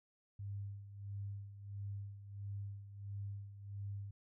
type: tone with tremolo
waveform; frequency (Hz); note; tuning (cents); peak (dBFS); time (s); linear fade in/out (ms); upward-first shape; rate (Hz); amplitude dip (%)
sine; 100.3; G2; +40; -40; 0.39-4.11; 5; sine; 1.5; 70
effects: none